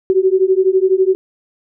sine beating tone pair, 372 / 384 Hz, F#4 / G4, +9 / -36 cents, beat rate 12 Hz, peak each -13 dBFS, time 0.1-1.15 s, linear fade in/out 0 ms, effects none

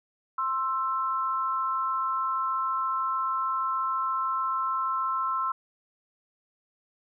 sine tone pair together, 1052.4 / 1326 Hz, C6 / E6, +10 / +10 cents, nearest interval major third, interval 400 cents, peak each -28 dBFS, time 0.38-5.52 s, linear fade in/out 5 ms, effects none

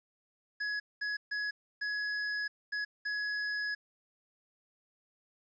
square tone bursts at uneven times, 1682 Hz, G#6, 22 cents sharp, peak -33 dBFS, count 6, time 0.6-0.8 / 1.01-1.17 / 1.31-1.51 / 1.81-2.48 / 2.72-2.85 / 3.05-3.75 s, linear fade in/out 10 ms, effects resampled to 16000 Hz + 11-bit

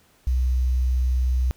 sine tone with quantisation, 63.1 Hz, B1, 38 cents sharp, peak -18 dBFS, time 0.27-1.51 s, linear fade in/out 0 ms, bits 8, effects pink hiss -59 dBFS RMS until 1.56 s

